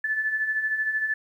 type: beating tone pair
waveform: sine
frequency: 1732 / 1745 Hz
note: A6 / A6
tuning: -28 / -15 cents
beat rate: 13 Hz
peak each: -32 / -24 dBFS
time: 0.04-1.14 s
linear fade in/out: 5 ms
effects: 10-bit